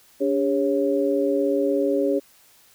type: tone cluster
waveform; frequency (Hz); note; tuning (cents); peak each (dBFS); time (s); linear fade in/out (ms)
sine; 286.9 / 404.2 / 551; D4 / G#4 / C#5; -40 / -47 / -11; -23; 0.2-2.2; 20
effects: white hiss -55 dBFS RMS until 2.74 s